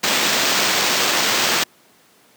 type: noise with sample-and-hold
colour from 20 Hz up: blue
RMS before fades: -18 dBFS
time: 0.03-1.64 s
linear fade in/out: 10 ms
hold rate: 11025 Hz
effects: pink hiss -53 dBFS RMS until 2.36 s + high-pass 200 Hz 12 dB/octave